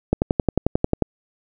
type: click train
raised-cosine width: 2 ms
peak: -3 dBFS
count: 11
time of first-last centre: 0.13-1.023 s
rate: 11.2 Hz
effects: none